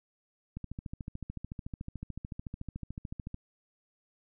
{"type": "click train", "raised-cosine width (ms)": 5, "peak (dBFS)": -26, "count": 39, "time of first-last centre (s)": [0.57, 3.344], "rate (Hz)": 13.7, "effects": []}